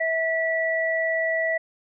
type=tone pair together; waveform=sine; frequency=651.3 / 1953 Hz; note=E5 / B6; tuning=-21 / -20 cents; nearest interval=octave + perfect fifth; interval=1901 cents; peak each=-24 dBFS; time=0-1.58 s; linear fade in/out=10 ms; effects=none